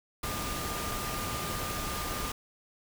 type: tone in noise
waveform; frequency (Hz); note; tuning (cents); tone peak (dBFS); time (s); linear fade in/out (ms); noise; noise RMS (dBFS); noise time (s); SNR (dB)
sine; 1206; D6; +46; -39; 0.23-2.32; 5; pink; -35; 0.23-2.32; -7
effects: none